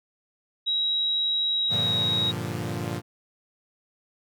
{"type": "tone with pitch glide", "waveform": "sine", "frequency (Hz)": [3848, 3802], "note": ["B7", "A#7"], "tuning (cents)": [-46, 33], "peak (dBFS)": -22, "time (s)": [0.66, 2.32], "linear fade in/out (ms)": 20, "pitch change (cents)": -21, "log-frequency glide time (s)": [1.53, 1.94]}
{"type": "chord", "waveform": "sawtooth", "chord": "G minor seventh", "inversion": "none", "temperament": "equal", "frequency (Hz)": [98, 116.54, 146.83, 174.61], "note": ["G2", "Bb2", "D3", "F3"], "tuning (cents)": [0, 0, 0, 0], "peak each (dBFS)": [-31, -29, -31, -31], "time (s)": [1.69, 3.02], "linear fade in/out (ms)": 50}
{"effects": []}